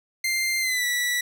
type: tone with pitch glide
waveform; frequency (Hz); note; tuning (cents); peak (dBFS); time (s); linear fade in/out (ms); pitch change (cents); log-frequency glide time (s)
sawtooth; 2095 to 1954.7; C7 to B6; +2 to -18; -19; 0.24-1.21; 5; -120; 0.6-0.85
effects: none